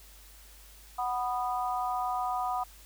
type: harmonic tone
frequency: 246.9 Hz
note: B3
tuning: in tune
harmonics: 3 / 4 / 5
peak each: -31 / -34 / -35 dBFS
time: 0.98-2.64 s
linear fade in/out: 10 ms
effects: added 50 Hz sine -53 dBFS peak until 2.85 s + white hiss -55 dBFS RMS until 2.85 s